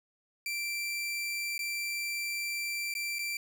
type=tone with dropouts; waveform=sawtooth; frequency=2349 Hz; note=D7; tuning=in tune; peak=-29 dBFS; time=0.46-3.37 s; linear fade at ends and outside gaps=2 ms; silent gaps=1.58-1.591 / 2.94-2.951 / 3.186-3.191 s; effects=none